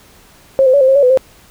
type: tone with pitch steps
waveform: sine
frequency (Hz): 537 / 515 / 567 / 522 / 536 / 566 / 502 / 524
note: C5 / C5 / C#5 / C5 / C5 / C#5 / B4 / C5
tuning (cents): +45 / -28 / +39 / -4 / +42 / +36 / +28 / +2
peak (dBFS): -6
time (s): 0.59-1.174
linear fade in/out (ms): 0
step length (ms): 73
effects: pink hiss -45 dBFS RMS until 1.5 s